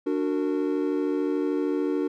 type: chord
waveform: triangle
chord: D augmented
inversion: none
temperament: just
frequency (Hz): 293.7 / 367.1 / 458.9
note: D4 / F#4 / A#4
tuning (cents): 0 / -14 / -27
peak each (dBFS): -24 / -26 / -28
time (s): 0.06-2.08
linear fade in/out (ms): 10
effects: none